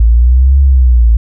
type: exponential two-way sweep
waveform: sine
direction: up then down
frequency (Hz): 55 to 69.3 to 55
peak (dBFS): -3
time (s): 0-1.17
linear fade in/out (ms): 5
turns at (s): 0.6
effects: none